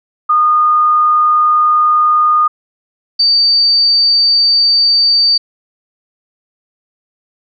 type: tone pair in turn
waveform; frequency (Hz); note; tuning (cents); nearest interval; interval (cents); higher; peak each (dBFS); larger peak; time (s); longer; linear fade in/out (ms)
sine; 1225 / 4612; D#6 / D8; -27 / -32; octave + major seventh; 2295; second; -7; neither; 0.29-2.48 / 3.19-5.38; neither; 10
effects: none